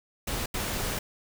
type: noise bursts at uneven times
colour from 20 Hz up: pink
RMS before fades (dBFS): -31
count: 2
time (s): 0.27-0.46 / 0.54-0.99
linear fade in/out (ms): 5
effects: none